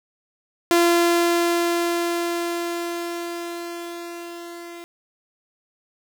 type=tone with level ramp; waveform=sawtooth; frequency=343 Hz; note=F4; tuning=31 cents flat; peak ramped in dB=-10 to -32 dBFS; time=0.71-4.84 s; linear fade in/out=0 ms; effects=8-bit